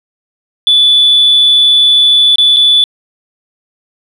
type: tone with dropouts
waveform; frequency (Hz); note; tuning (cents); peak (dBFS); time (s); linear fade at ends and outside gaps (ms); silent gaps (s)
sine; 3467; A7; -26; -3; 0.67-2.84; 1; 2.358-2.383 / 2.563-2.568
effects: tanh soft clip ceiling 0 dBFS